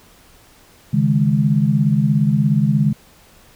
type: chord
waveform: sine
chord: C# suspended second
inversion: none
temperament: equal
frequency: 138.59 / 155.56 / 207.7 Hz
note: C#3 / D#3 / G#3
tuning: 0 / 0 / 0 cents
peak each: -17 dBFS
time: 0.93-2.93 s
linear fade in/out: 10 ms
effects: pink hiss -49 dBFS RMS until 3.55 s